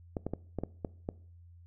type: clicks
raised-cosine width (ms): 2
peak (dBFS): -20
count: 7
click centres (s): 0.168 / 0.266 / 0.336 / 0.587 / 0.636 / 0.848 / 1.089
effects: noise-tail reverb RT60 0.5 s tail -21 dB re dry + added 86 Hz sine -52 dBFS peak until 1.66 s